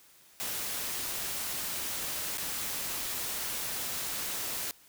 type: noise with dropouts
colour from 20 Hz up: white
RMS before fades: -35 dBFS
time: 0.4-4.71 s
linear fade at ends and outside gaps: 0 ms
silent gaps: 2.373-2.381 s
effects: white hiss -59 dBFS RMS until 4.88 s